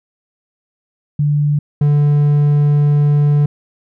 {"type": "tone pair in turn", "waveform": ["sine", "triangle"], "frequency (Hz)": [146.83, 146.25], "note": ["D3", "D3"], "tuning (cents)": [0, -7], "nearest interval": "unison", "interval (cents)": 7, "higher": "first", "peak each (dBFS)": [-11, -7], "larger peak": "second", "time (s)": [[1.19, 1.59], [1.81, 3.46]], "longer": "second", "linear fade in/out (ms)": 5, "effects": []}